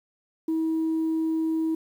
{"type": "tone", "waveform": "sine", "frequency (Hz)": 321.4, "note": "E4", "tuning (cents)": -44, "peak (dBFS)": -21, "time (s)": [0.48, 1.75], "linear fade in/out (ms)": 5, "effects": ["tanh soft clip ceiling -20 dBFS", "9-bit"]}